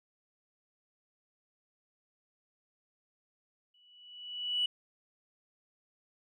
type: tone with exponential growth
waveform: sine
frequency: 2950 Hz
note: F#7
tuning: 6 cents flat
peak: -25 dBFS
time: 3.74-4.66 s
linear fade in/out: 5 ms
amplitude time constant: 200 ms
effects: tanh soft clip ceiling -21 dBFS